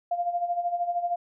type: tone with tremolo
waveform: sine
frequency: 698.5 Hz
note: F5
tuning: in tune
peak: -22 dBFS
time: 0.11-1.16 s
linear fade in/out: 5 ms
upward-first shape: sine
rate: 13 Hz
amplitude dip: 70%
effects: none